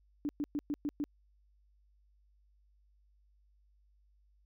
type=tone bursts; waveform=sine; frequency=291.6 Hz; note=D4; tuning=12 cents flat; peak=-31 dBFS; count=6; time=0.25-1.04 s; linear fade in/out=0 ms; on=40 ms; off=110 ms; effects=added 50 Hz sine -65 dBFS peak until 4.45 s